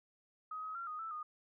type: tone with pitch steps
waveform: sine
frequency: 1260 / 1269 / 1371 / 1242 / 1320 / 1230 Hz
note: D#6 / D#6 / F6 / D#6 / E6 / D#6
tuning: +21 / +34 / -32 / -3 / +2 / -20 cents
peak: -40 dBFS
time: 0.51-1.23 s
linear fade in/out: 5 ms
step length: 120 ms
effects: none